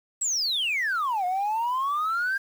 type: exponential two-way sweep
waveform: sine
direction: down then up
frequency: 8000 to 710 to 1617 Hz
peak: -22 dBFS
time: 0.21-2.38 s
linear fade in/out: 10 ms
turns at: 1.25 s
effects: tanh soft clip ceiling -20 dBFS + 8-bit